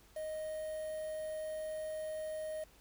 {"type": "tone with quantisation", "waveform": "triangle", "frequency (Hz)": 622.3, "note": "D#5", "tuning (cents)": 0, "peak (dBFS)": -36, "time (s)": [0.16, 2.64], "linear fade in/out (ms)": 5, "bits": 9, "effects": ["added 50 Hz sine -66 dBFS peak until 2.8 s", "pink hiss -64 dBFS RMS until 2.8 s"]}